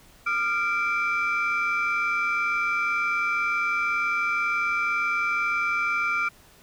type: tone cluster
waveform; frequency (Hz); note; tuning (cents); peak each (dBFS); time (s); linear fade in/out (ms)
sine; 1208 / 1386 / 2338; D6 / F6 / D7; +48 / -14 / -8; -30 / -24 / -25; 0.26-6.29; 10
effects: tanh soft clip ceiling -17 dBFS + pink hiss -54 dBFS RMS until 6.62 s